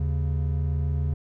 triangle tone pair together, 78.2 / 139.34 Hz, D#2 / C#3, +9 / +9 cents, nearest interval minor seventh, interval 1000 cents, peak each -22 / -26 dBFS, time 0-1.14 s, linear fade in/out 5 ms, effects none

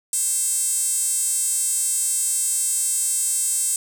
sawtooth tone with high-pass filter, 532 Hz, C5, 29 cents sharp, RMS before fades -22 dBFS, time 0.13-3.76 s, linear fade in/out 2 ms, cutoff 8300 Hz, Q 5.9, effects none

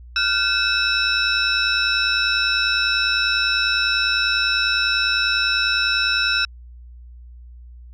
sine tone cluster, 1406 / 1516 / 2616 / 3887 / 5370 Hz, F6 / F#6 / E7 / B7 / E8, +11 / +42 / -14 / -28 / +31 cents, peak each -23 dBFS, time 0.16-6.45 s, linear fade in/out 2 ms, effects tanh soft clip ceiling -7 dBFS + added 60 Hz sine -38 dBFS peak until 7.93 s

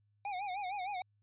square tone with vibrato, 774 Hz, G5, 22 cents flat, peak -37 dBFS, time 0.25-1.02 s, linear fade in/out 2 ms, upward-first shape sine, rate 6.5 Hz, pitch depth 130 cents each way, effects added 103 Hz sine -70 dBFS peak until 1.22 s + resampled to 8000 Hz

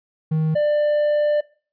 triangle tone pair in turn, 157.3 / 593.9 Hz, D#3 / D5, +19 / +19 cents, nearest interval octave + major seventh, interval 2300 cents, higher second, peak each -15 / -14 dBFS, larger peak second, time 0.31-0.55 / 0.55-1.41 s, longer second, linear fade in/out 10 ms, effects noise-tail reverb RT60 0.4 s tail -20 dB re dry + resampled to 11025 Hz

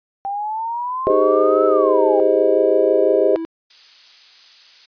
sine exponential two-way sweep, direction up then down, 784 to 1318.5 to 784 Hz, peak -21 dBFS, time 0.25-2.2 s, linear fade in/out 0 ms, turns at 1.66 s
sine chord, Ab major seventh, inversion third, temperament just, 389.3 / 415.3 / 519.1 / 623 Hz, G4 / Ab4 / C5 / Eb5, -12 / 0 / -14 / +2 cents, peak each -18 dBFS, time 1.07-3.36 s, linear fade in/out 0 ms
triangle tone with pitch glide, 311.1 to 327.7 Hz, D#4 to E4, 0 to -10 cents, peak -21 dBFS, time 1.1-3.45 s, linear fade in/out 0 ms, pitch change +90 cents, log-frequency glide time 1.32-2.77 s
violet noise, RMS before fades -32 dBFS, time 3.7-4.86 s, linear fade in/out 5 ms
effects resampled to 11025 Hz

